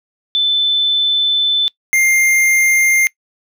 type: tone pair in turn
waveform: sine / square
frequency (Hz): 3520 / 2109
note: A7 / C7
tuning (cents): 0 / +13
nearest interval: major sixth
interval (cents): 887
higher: first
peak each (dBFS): -11 / -11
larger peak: neither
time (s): 0.35-1.68 / 1.93-3.07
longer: first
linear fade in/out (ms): 0
effects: noise-tail reverb RT60 0.1 s tail -23 dB re dry